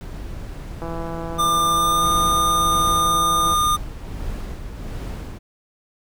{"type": "noise", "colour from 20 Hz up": "brown", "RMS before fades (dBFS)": -32, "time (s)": [0.01, 3], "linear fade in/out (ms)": 0}
{"type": "click train", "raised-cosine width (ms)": 1, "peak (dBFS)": -17, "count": 452, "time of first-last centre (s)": [0.82, 3.537], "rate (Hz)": 166}
{"type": "tone with pitch glide", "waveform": "square", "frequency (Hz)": [1197, 1213.7], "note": ["D6", "D#6"], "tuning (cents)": [33, -43], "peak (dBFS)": -17, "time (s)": [1.38, 3.77], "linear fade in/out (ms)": 20, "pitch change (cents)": 24, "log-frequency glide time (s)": [1.74, 2.05]}
{"type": "noise with tremolo", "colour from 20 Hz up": "brown", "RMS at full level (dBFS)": -28, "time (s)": [2.01, 5.39], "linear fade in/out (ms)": 20, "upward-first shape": "sine", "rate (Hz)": 1.4, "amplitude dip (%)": 45}
{"effects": []}